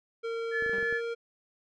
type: tone with pitch glide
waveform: square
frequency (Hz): 458.7 to 465.1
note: A#4 to A#4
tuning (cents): -28 to -4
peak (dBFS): -32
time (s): 0.23-1.15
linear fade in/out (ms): 20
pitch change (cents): +24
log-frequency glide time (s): 0.64-0.91
type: tone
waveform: sine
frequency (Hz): 1726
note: A6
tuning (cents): -34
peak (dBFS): -28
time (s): 0.51-1.01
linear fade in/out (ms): 50
type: clicks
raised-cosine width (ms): 2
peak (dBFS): -31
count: 6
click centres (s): 0.624 / 0.663 / 0.695 / 0.783 / 0.828 / 0.926
type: tone with exponential decay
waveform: sawtooth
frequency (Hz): 196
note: G3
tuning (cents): 0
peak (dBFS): -35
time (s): 0.73-1.03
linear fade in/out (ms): 2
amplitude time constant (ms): 64
effects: low-pass 3000 Hz 12 dB/octave